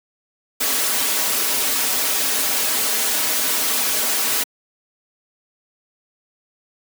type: noise with comb filter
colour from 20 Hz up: white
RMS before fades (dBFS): -20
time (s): 0.6-4.44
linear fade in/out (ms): 10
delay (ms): 5.7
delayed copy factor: -0.95
effects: high-pass 200 Hz 12 dB/octave